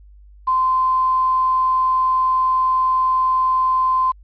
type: tone with quantisation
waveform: sine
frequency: 1035 Hz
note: C6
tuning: 19 cents flat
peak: -14 dBFS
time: 0.47-4.12 s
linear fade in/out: 10 ms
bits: 7
effects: added 50 Hz sine -42 dBFS peak until 4.23 s + resampled to 11025 Hz